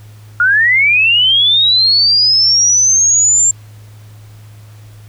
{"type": "linear sweep", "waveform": "sine", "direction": "up", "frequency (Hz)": [1398, 7400], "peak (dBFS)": -7, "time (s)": [0.4, 3.51], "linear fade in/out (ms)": 2, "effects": ["added 106 Hz sine -34 dBFS peak until 5.08 s", "pink hiss -47 dBFS RMS until 5.08 s"]}